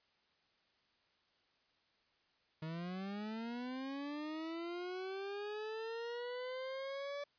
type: linear sweep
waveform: 40% pulse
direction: up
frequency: 155.56 to 577 Hz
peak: -40 dBFS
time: 2.62-7.24 s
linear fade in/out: 5 ms
effects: white hiss -75 dBFS RMS until 7.38 s + resampled to 11025 Hz